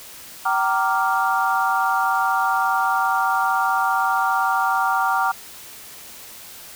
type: chord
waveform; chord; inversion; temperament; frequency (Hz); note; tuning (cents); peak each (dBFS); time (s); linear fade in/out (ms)
sine; G minor seventh; none; equal with one note detuned; 767.4 / 932.3 / 1174.7 / 1396.9; G5 / Bb5 / D6 / F6; -37 / 0 / 0 / 0; -22 / -23 / -23 / -23; 0.45-5.32; 10
effects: white hiss -40 dBFS RMS until 6.75 s